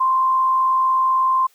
sine tone with frequency modulation, 1046 Hz, C6, 1 cent flat, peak -14 dBFS, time 0-1.47 s, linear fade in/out 10 ms, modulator 58.2 Hz, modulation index 0.24, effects white hiss -57 dBFS RMS until 1.54 s + high-pass 400 Hz 12 dB/octave

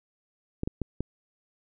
clicks, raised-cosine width 3 ms, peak -16 dBFS, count 4, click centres 0.634 / 0.675 / 0.817 / 1.006 s, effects none

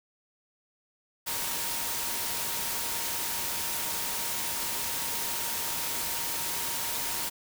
sine tone in noise, 932.3 Hz, A#5, in tune, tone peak -43 dBFS, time 1.26-7.3 s, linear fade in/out 20 ms, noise white, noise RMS -32 dBFS, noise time 1.26-7.3 s, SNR -14 dB, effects none

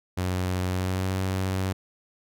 sawtooth tone with pitch glide, 91.6 to 94.5 Hz, F#2 to F#2, -17 to +37 cents, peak -21 dBFS, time 0.17-1.73 s, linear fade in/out 10 ms, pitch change +54 cents, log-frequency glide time 0.68-1.11 s, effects none

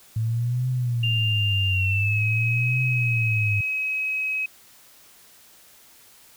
sine tone with vibrato, 110 Hz, A2, in tune, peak -21 dBFS, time 0.16-3.61 s, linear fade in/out 5 ms, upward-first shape triangle, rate 0.47 Hz, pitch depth 270 cents each way
sine tone with pitch glide, 2794 to 2547 Hz, F7 to D#7, 0 to +40 cents, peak -23 dBFS, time 1.03-4.46 s, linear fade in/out 5 ms, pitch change -160 cents, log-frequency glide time 1.69-2.23 s
effects white hiss -52 dBFS RMS until 6.36 s

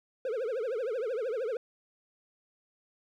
triangle tone with vibrato, 475.9 Hz, A#4, 36 cents sharp, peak -28 dBFS, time 0.25-1.57 s, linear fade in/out 2 ms, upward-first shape triangle, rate 13 Hz, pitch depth 260 cents each way, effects none

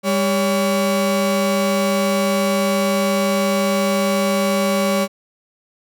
35% pulse tone pair together, 200 / 565.7 Hz, G3 / C#5, +35 / +35 cents, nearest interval octave + tritone, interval 1800 cents, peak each -17 / -17 dBFS, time 0.03-5.08 s, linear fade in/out 50 ms, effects none

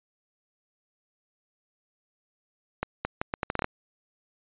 accelerating click train, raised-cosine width 0.5 ms, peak -12 dBFS, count 10, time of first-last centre 2.83-3.644 s, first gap 220 ms, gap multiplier 0.75, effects resampled to 8000 Hz

